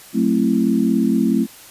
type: chord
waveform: sine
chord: F# half-diminished seventh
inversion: none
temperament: just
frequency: 185 / 222 / 266.4 / 333 Hz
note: F#3 / A3 / C4 / E4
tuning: 0 / +16 / +31 / +18 cents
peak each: -22 / -17 / -19 / -22 dBFS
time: 0.13-1.47 s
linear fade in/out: 50 ms
effects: white hiss -42 dBFS RMS until 1.7 s + resampled to 32000 Hz